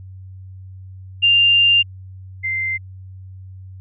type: tone pair in turn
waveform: sine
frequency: 2794 / 2084 Hz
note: F7 / C7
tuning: 0 / -7 cents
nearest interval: perfect fourth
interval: 507 cents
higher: first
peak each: -10 / -19 dBFS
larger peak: first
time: 1.22-1.83 / 2.43-2.78 s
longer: first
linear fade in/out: 20 ms
effects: added 94 Hz sine -34 dBFS peak until 3.8 s